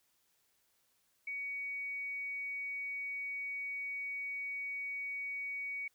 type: tone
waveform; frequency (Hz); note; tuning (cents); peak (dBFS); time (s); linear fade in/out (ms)
sine; 2250; C#7; +25; -37; 1.27-5.88; 5
effects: white hiss -75 dBFS RMS until 5.94 s